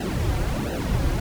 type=noise with flanger; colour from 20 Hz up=brown; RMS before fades=-24 dBFS; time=0-1.2 s; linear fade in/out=5 ms; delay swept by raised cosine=0.86 to 4.76 ms; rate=1.4 Hz; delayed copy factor=-1; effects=none